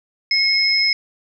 sine tone pair together, 2172 / 5130 Hz, C#7 / E8, -36 / -48 cents, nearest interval octave + minor third, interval 1488 cents, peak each -18 / -16 dBFS, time 0.31-0.93 s, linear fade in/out 2 ms, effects none

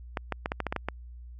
clicks, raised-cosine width 0.5 ms, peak -14 dBFS, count 9, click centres 0.172 / 0.323 / 0.459 / 0.519 / 0.603 / 0.667 / 0.725 / 0.763 / 0.886 s, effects added 60 Hz sine -42 dBFS peak until 1.39 s

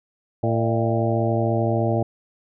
harmonic tone with a mistuned harmonic, 113.6 Hz, A#2, 44 cents flat, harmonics 1 / 2 / 3 / 4 / 5 / 6 / 7, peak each -22 / -27 / -26 / -29 / -26 / -28 / -31 dBFS, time 0.43-2.03 s, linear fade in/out 5 ms, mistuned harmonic 5, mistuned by +70 cents, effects none

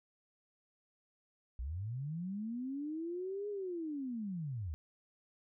sine linear two-way sweep, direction up then down, 55.6 to 417.9 to 70 Hz, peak -37 dBFS, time 1.59-4.74 s, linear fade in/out 0 ms, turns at 3.49 s, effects none

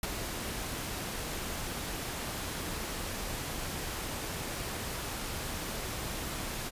pink noise with ADSR envelope, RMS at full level -32 dBFS, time 0.03-6.71 s, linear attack 3 ms, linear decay 27 ms, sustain -5 dB, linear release 37 ms, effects resampled to 32000 Hz

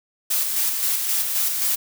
blue noise with tremolo, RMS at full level -21 dBFS, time 0.3-1.76 s, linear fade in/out 10 ms, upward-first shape square, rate 3.8 Hz, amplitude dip 35%, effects none

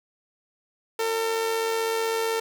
sawtooth tone with amplitude modulation, 451.4 Hz, A4, 44 cents sharp, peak -18 dBFS, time 0.99-2.4 s, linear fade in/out 5 ms, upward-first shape sine, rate 95.8 Hz, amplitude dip 40%, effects none

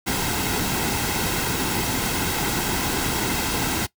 pink noise with comb filter, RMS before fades -24 dBFS, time 0.06-3.87 s, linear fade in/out 20 ms, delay 1.7 ms, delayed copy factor -0.5, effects noise-tail reverb RT60 0.1 s tail -19 dB re dry

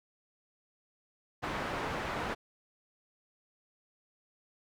white low-pass noise, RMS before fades -36 dBFS, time 1.42-2.35 s, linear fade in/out 20 ms, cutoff 1400 Hz, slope 12 dB/octave, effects none

